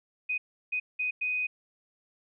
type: tone bursts at uneven times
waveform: sine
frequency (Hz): 2497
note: D#7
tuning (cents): +6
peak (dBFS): -27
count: 4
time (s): 0.29-0.38 / 0.72-0.8 / 0.99-1.11 / 1.21-1.47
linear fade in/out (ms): 10
effects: none